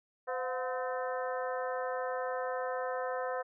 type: harmonic tone with a mistuned harmonic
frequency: 256.3 Hz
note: C4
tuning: 36 cents flat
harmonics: 2 / 3 / 4 / 5 / 6 / 7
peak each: -35 / -39 / -41 / -43 / -45 / -46 dBFS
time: 0.27-3.43 s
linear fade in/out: 20 ms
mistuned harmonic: 3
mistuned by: -97 cents
effects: none